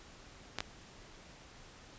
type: clicks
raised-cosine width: 0.2 ms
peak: -17 dBFS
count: 2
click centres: 0.586 / 0.605 s
effects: pink hiss -55 dBFS RMS until 1.98 s + resampled to 16000 Hz